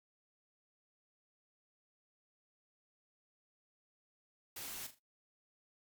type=noise with echo; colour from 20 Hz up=white; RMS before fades=-45 dBFS; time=4.56-4.87 s; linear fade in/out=5 ms; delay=40 ms; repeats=3; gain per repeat=-10 dB; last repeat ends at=4.99 s; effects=noise-tail reverb RT60 0.2 s tail -25 dB re dry + MP3 96 kbps